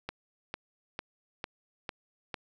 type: click train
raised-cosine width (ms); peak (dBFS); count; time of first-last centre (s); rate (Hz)
0.3; -19; 6; 0.09-2.342; 2.22
effects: none